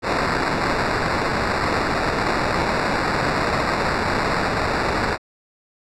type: noise with sample-and-hold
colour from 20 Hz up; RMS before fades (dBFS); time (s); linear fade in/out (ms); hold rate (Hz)
violet; -21; 0.02-5.18; 50; 3150
effects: low-pass 5000 Hz 12 dB/octave